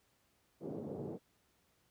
white band-pass noise, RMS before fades -43 dBFS, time 0.6-1.19 s, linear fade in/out 50 ms, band 120 to 480 Hz, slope 24 dB/octave
clicks, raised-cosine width 2 ms, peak -34 dBFS, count 2, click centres 0.99 / 0.997 s
effects pink hiss -74 dBFS RMS until 1.9 s + high-pass 60 Hz 12 dB/octave

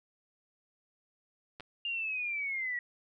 clicks, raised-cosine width 0.3 ms, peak -29 dBFS, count 2, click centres 1.599 / 1.606 s
sine linear sweep, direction down, 2818 to 1912 Hz, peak -32 dBFS, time 1.85-2.79 s, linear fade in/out 2 ms
effects none

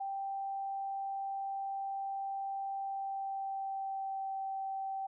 sine tone with pitch glide, 784 to 775.4 Hz, G5 to G5, 0 to -19 cents, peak -35 dBFS, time 0-5.07 s, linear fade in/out 10 ms, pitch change -19 cents, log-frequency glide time 2.79-4.33 s, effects none

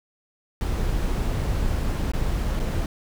brown noise with dropouts, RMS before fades -24 dBFS, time 0.61-2.86 s, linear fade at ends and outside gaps 1 ms, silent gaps 2.118-2.135 / 2.594-2.599 s, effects none

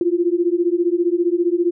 sine beating tone pair, 340 / 355 Hz, F4 / F4, -46 / +28 cents, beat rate 15 Hz, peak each -18 dBFS, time 0.01-1.71 s, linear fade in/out 2 ms, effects none

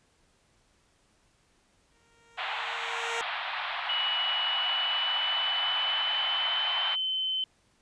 10% pulse tone with exponential growth, 464.5 Hz, A#4, 6 cents flat, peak -22 dBFS, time 1.92-3.21 s, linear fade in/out 0 ms, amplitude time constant 280 ms
pink band-pass noise, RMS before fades -34 dBFS, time 2.37-6.96 s, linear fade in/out 20 ms, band 710 to 3700 Hz, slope 48 dB/octave
sine tone with pitch glide, 2939 to 3064 Hz, F#7 to G7, -12 to -40 cents, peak -27 dBFS, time 3.89-7.44 s, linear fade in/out 2 ms, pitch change +72 cents, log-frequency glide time 4.46-6.95 s
effects pink hiss -67 dBFS RMS until 7.81 s + resampled to 22050 Hz

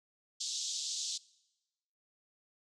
white band-pass noise, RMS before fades -38 dBFS, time 0.4-1.18 s, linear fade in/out 10 ms, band 3400 to 7300 Hz, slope 48 dB/octave, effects noise-tail reverb RT60 1.0 s tail -22 dB re dry

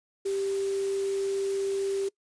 sine tone in noise, 392 Hz, G4, in tune, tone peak -26 dBFS, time 0.25-2.09 s, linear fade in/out 10 ms, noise white, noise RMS -43 dBFS, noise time 0.25-2.09 s, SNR +14 dB, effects noise-tail reverb RT60 0.1 s tail -23 dB re dry + resampled to 22050 Hz

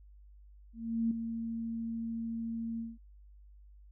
sine tone with ADSR envelope, 228.4 Hz, A#3, 35 cents flat, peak -26 dBFS, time 0.73-2.98 s, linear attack 380 ms, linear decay 4 ms, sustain -8 dB, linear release 190 ms, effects added 50 Hz sine -53 dBFS peak until 3.91 s

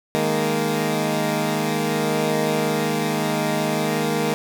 15% pulse chord, D# suspended fourth, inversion none, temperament equal, 155.56 / 207.7 / 233.1 Hz, D#3 / G#3 / A#3, 0 / 0 / 0 cents, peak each -18 dBFS, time 0.15-4.34 s, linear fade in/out 0 ms, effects none

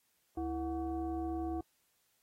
sine tone with frequency modulation, 329.6 Hz, E4, in tune, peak -34 dBFS, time 0.37-1.61 s, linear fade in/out 5 ms, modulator 402 Hz, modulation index 0.88, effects white hiss -75 dBFS RMS until 2.22 s + AAC 48 kbps

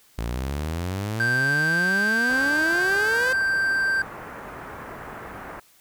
sawtooth exponential sweep, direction up, 55 to 523.3 Hz, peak -22 dBFS, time 0.18-3.33 s, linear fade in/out 5 ms
triangle tone, 1568 Hz, G6, in tune, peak -18 dBFS, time 1.2-4.02 s, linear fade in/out 2 ms
white low-pass noise, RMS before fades -38 dBFS, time 2.29-5.6 s, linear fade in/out 5 ms, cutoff 1600 Hz, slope 24 dB/octave
effects white hiss -57 dBFS RMS until 5.8 s

